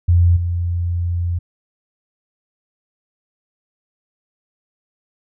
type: tone with level steps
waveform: sine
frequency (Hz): 86.8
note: F2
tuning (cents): -10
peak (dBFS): -9 / -17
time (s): 0.08-1.39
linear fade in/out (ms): 10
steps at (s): 0.36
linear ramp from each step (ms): 10
effects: none